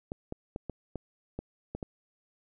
clicks, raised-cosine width 2 ms, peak -22 dBFS, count 8, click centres 0.119 / 0.324 / 0.561 / 0.697 / 0.957 / 1.39 / 1.75 / 1.828 s, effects none

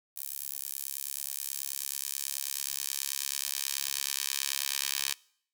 10% pulse tone with high-pass filter sweep, 69.3 Hz, C#2, in tune, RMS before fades -35 dBFS, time 0.16-5.14 s, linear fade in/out 10 ms, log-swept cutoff 11000 to 3600 Hz, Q 0.75, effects noise-tail reverb RT60 0.6 s tail -23 dB re dry

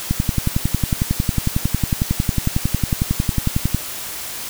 click train, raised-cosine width 5 ms, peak -4 dBFS, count 41, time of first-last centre 0.11-3.746 s, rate 11 Hz, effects white hiss -29 dBFS RMS until 4.49 s

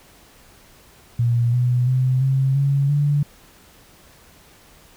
sine tone with pitch steps, 118.8 / 123.63 / 128.66 / 133.89 / 139.33 / 145 Hz, A#2 / B2 / C3 / C3 / C#3 / D3, +33 / +2 / -29 / +40 / +9 / -22 cents, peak -15 dBFS, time 1.19-3.23 s, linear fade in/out 5 ms, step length 340 ms, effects pink hiss -50 dBFS RMS until 4.96 s

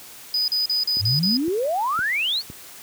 triangle tone bursts, 4978 Hz, D#8, in tune, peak -18 dBFS, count 6, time 0.34-1.37 s, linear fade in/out 2 ms, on 140 ms, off 38 ms
click train, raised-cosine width 3 ms, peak -23 dBFS, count 4, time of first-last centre 0.97-2.501 s, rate 1.96 Hz
sine exponential sweep, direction up, 90.2 to 4699 Hz, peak -20 dBFS, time 0.99-2.43 s, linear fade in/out 50 ms
effects white hiss -42 dBFS RMS until 2.82 s + high-pass 60 Hz 12 dB/octave

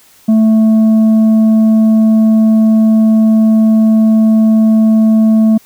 triangle tone with tanh clipping, 220 Hz, A3, in tune, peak -6 dBFS, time 0.28-5.58 s, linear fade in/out 10 ms, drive 9 dB, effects white hiss -45 dBFS RMS until 5.65 s

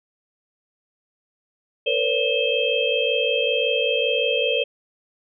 sine tone cluster, 457.7 / 503 / 565 / 2602 / 3179 Hz, A#4 / B4 / C#5 / E7 / G7, -32 / +32 / +33 / -23 / +24 cents, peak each -25 dBFS, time 1.86-4.64 s, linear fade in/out 10 ms, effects none

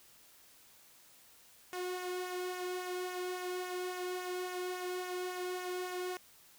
sawtooth tone with flanger, 363.1 Hz, F#4, 33 cents flat, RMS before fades -39 dBFS, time 1.73-6.17 s, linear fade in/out 0 ms, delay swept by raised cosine 0.22 to 1.72 ms, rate 3.6 Hz, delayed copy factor -0.5, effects white hiss -61 dBFS RMS until 6.58 s

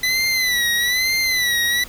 25% pulse tone with vibrato, 1991 Hz, B6, 14 cents sharp, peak -13 dBFS, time 0.03-1.84 s, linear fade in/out 5 ms, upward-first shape sine, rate 1.1 Hz, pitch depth 90 cents each way, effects pink hiss -39 dBFS RMS until 1.88 s

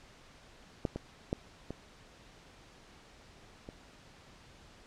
clicks, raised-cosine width 2 ms, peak -17 / -23 / -17 / -25 / -30 dBFS, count 5, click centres 0.852 / 0.96 / 1.329 / 1.706 / 3.689 s, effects pink hiss -57 dBFS RMS until 4.86 s + low-pass 6000 Hz 12 dB/octave

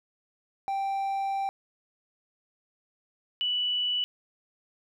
triangle / sine tone pair in turn, 784 / 2960 Hz, G5 / F#7, 0 / 0 cents, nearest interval octave + major seventh, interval 2300 cents, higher second, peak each -25 / -25 dBFS, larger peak neither, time 0.68-1.49 / 3.41-4.04 s, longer first, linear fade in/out 0 ms, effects none

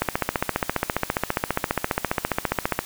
click train, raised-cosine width 0.5 ms, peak -5 dBFS, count 42, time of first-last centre 0.02-2.79 s, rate 14.8 Hz, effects white hiss -39 dBFS RMS until 2.85 s

